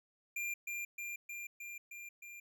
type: tone with echo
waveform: square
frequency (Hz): 2391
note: D7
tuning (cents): +30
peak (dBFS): -37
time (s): 0.36-0.54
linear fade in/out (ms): 5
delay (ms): 310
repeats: 6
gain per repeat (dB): -2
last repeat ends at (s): 2.4
effects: none